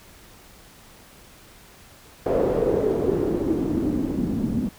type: noise with low-pass filter sweep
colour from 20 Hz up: white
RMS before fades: -23 dBFS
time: 2.26-4.69 s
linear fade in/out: 2 ms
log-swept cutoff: 520 to 220 Hz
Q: 4.1
effects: pink hiss -49 dBFS RMS until 4.78 s